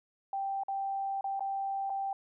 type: tone with dropouts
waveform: sine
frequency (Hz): 784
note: G5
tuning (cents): 0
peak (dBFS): -31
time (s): 0.33-2.13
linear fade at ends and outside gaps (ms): 2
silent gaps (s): 0.635-0.683 / 1.21-1.242 / 1.395-1.406 / 1.897-1.901
effects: none